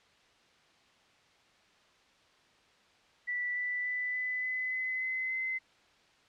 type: tone with pitch steps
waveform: sine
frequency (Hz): 1965 / 1977.5 / 1990.1 / 2003 / 2016 / 2028 / 2041 / 2054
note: B6 / B6 / B6 / B6 / B6 / B6 / C7 / C7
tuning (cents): -9 / +2 / +13 / +24 / +35 / +45 / -44 / -33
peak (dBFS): -31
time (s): 3.27-5.59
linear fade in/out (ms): 20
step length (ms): 290
effects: white hiss -64 dBFS RMS until 6.28 s + low-pass 4000 Hz 12 dB/octave